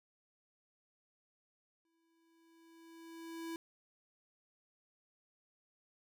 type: tone with exponential growth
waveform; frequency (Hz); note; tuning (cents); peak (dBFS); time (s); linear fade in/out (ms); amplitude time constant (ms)
square; 330; E4; +2; -40; 1.85-3.56; 1; 370
effects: none